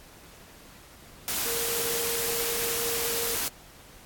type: tone in noise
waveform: sine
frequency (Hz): 466.2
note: A#4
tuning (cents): 0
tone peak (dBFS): -33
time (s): 1.46-3.35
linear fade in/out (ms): 0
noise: white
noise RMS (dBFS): -29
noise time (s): 1.28-3.48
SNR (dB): -7
effects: pink hiss -51 dBFS RMS until 4.05 s + AAC 64 kbps